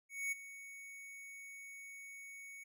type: tone with ADSR envelope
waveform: square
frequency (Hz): 2226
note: C#7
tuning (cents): +7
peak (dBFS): -35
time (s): 0.09-2.64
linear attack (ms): 230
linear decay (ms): 15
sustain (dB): -15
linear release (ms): 12
effects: none